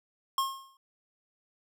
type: tone with exponential decay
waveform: square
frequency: 1076 Hz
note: C6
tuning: 48 cents sharp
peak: -24 dBFS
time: 0.38-0.77 s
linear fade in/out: 2 ms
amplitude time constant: 83 ms
effects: none